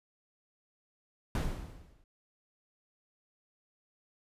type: noise with exponential decay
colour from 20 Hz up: brown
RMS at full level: -27 dBFS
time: 1.35-2.04 s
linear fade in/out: 2 ms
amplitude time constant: 150 ms
effects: resampled to 32000 Hz